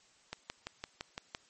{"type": "click train", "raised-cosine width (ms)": 0.2, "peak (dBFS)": -21, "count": 7, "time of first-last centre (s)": [0.33, 1.349], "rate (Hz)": 5.89, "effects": ["white hiss -65 dBFS RMS until 1.49 s", "MP3 32 kbps"]}